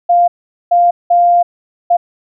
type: tone bursts at uneven times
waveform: sine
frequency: 698.5 Hz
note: F5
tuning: in tune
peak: -6 dBFS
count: 4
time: 0.09-0.28 / 0.71-0.91 / 1.1-1.43 / 1.9-1.97 s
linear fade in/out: 10 ms
effects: none